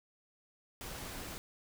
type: noise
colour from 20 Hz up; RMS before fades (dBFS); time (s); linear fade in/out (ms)
pink; -44; 0.81-1.38; 0
effects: none